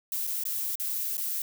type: noise with dropouts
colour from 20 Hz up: violet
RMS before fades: -31 dBFS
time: 0.12-1.42 s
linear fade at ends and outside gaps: 2 ms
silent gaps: 0.269-0.273 / 0.437-0.453 / 0.755-0.798 / 1.171-1.178 s
effects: none